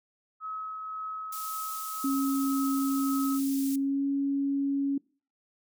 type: tone with tremolo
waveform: sine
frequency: 1282 Hz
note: E6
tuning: 49 cents flat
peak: -33 dBFS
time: 0.4-3.4 s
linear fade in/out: 50 ms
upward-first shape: triangle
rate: 1.9 Hz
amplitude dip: 30%
type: high-pass noise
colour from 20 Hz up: pink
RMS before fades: -40 dBFS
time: 1.32-3.76 s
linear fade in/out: 5 ms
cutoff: 7800 Hz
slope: 12 dB/octave
type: tone with pitch glide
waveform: sine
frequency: 273.2 to 278 Hz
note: C#4 to C#4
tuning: -25 to +5 cents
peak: -25 dBFS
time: 2.04-4.98 s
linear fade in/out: 5 ms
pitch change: +30 cents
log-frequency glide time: 3.72-4.06 s
effects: noise-tail reverb RT60 0.4 s tail -24 dB re dry